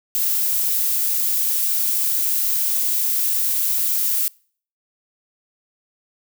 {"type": "noise", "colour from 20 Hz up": "violet", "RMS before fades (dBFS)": -20, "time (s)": [0.15, 4.28], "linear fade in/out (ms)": 0, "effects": ["noise-tail reverb RT60 0.5 s tail -26 dB re dry"]}